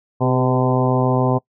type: harmonic tone with a mistuned harmonic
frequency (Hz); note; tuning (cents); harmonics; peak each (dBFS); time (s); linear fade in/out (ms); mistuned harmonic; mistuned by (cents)
127.6; C3; -43; 1 / 2 / 3 / 4 / 5 / 6 / 7 / 8; -18 / -21 / -23 / -24 / -25 / -26 / -26 / -27; 0.2-1.39; 20; 3; +32
effects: noise-tail reverb RT60 0.1 s tail -23 dB re dry